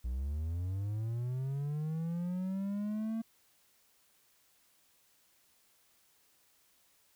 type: linear sweep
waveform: triangle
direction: up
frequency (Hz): 58.27 to 227.7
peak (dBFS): -31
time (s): 0.04-3.22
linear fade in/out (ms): 10
effects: white hiss -69 dBFS RMS until 7.15 s